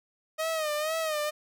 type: tone with vibrato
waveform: sawtooth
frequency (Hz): 622.3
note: D#5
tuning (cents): 0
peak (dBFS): -24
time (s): 0.38-1.31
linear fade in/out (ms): 20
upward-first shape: sine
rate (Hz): 2.1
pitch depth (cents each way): 78
effects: none